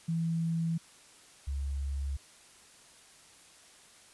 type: tone pair in turn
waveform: sine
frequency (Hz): 165.1 / 69.42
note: E3 / C#2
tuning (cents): +3 / +3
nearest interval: octave + minor third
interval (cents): 1500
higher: first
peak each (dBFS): -28 / -31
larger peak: first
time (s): 0.08-0.78 / 1.47-2.17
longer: neither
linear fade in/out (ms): 10
effects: white hiss -57 dBFS RMS until 4.13 s + resampled to 24000 Hz